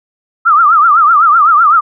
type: tone with vibrato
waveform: sine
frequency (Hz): 1270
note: D#6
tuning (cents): +35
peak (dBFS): -4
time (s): 0.45-1.81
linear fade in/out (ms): 20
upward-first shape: triangle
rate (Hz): 7.9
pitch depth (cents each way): 180
effects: none